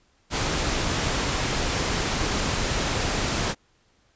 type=noise; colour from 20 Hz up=pink; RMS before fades=-25 dBFS; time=0.3-3.55 s; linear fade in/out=50 ms; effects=pink hiss -64 dBFS RMS until 4.15 s + resampled to 16000 Hz